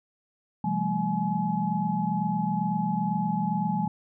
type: tone cluster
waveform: sine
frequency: 131.2 / 171.7 / 199.5 / 221.7 / 848 Hz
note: C3 / F3 / G3 / A3 / G#5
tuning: +5 / -29 / +31 / +13 / +36 cents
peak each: -37 / -29 / -29 / -34 / -29 dBFS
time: 0.64-3.88 s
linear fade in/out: 5 ms
effects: none